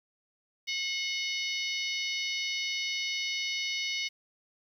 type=harmonic tone with a mistuned harmonic; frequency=740 Hz; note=F#5; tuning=in tune; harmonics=3 / 4 / 5 / 6 / 7 / 8; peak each=-34 / -36 / -38 / -40 / -41 / -42 dBFS; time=0.67-4.09 s; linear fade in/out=20 ms; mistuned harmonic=3; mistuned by=-44 cents; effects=10-bit